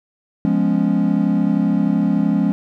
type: chord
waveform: triangle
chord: C# dominant seventh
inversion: first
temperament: equal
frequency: 174.61 / 207.7 / 246.9 / 277.2 Hz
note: E#3 / G#3 / B3 / C#4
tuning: 0 / 0 / 0 / 0 cents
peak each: -18 / -16 / -21 / -18 dBFS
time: 0.45-2.52 s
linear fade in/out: 0 ms
effects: none